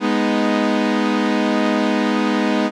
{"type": "chord", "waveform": "sawtooth", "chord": "G# minor", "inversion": "none", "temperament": "equal", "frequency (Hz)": [207.7, 246.9, 311.1], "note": ["G#3", "B3", "D#4"], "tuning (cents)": [0, 0, 0], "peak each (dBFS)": -16, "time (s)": [0, 2.71], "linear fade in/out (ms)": 50, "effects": ["low-pass 4000 Hz 12 dB/octave"]}